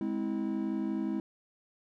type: chord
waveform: triangle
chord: Ab augmented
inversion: none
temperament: just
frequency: 207.7 / 259.6 / 324.5 Hz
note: Ab3 / C4 / E4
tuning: 0 / -13 / -27 cents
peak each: -32 / -34 / -32 dBFS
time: 0.01-1.2 s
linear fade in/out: 2 ms
effects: none